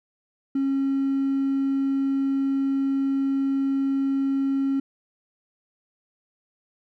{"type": "tone with hard clipping", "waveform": "triangle", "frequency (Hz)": 272.6, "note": "C#4", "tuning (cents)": -29, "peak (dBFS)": -21, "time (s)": [0.55, 4.8], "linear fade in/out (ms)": 5, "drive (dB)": 4, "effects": []}